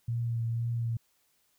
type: tone with vibrato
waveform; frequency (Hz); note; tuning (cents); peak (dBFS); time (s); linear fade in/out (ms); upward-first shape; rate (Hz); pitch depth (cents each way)
sine; 116.54; A#2; 0; -28; 0.08-0.97; 5; triangle; 2; 26
effects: white hiss -71 dBFS RMS until 1.58 s